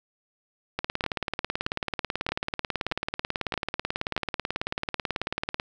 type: two click trains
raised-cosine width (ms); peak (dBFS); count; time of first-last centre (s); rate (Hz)
0.3; -11 / -12; 89 / 6; 0.79-5.599 / 1.04-4.165; 18.3 / 1.6
effects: none